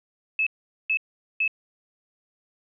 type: tone bursts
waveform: sine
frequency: 2600 Hz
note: E7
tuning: 24 cents flat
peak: -20 dBFS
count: 3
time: 0.39-1.478 s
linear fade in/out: 2 ms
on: 76 ms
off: 430 ms
effects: none